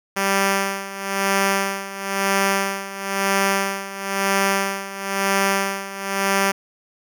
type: tone with tremolo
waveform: 5% pulse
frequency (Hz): 196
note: G3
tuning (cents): 0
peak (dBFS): -5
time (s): 0.16-6.52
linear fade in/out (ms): 10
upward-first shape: sine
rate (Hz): 1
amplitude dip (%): 80
effects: none